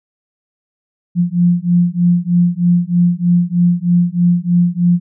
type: beating tone pair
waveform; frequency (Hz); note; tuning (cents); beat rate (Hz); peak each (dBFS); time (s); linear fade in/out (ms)
sine; 173.4 / 176.6; F3 / F3; -12 / +20; 3.2; -13; 1.15-5; 50
effects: none